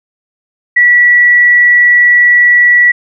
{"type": "tone", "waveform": "sine", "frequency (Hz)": 1945, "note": "B6", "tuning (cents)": -27, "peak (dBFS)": -3, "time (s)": [0.76, 2.92], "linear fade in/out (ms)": 10, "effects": []}